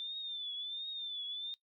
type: tone with vibrato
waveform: sine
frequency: 3553 Hz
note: A7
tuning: 16 cents sharp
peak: -38 dBFS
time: 0-1.54 s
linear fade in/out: 0 ms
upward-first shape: triangle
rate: 1.4 Hz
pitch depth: 100 cents each way
effects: noise-tail reverb RT60 0.1 s tail -17 dB re dry